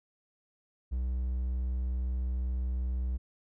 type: tone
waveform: triangle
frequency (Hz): 62.7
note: B1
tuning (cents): +27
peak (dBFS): -27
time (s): 0.91-3.18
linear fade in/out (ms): 20
effects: none